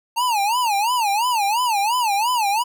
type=tone with vibrato; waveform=square; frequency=893 Hz; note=A5; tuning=25 cents sharp; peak=-18 dBFS; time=0.16-2.64 s; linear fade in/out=20 ms; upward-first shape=sine; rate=2.9 Hz; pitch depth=210 cents each way; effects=none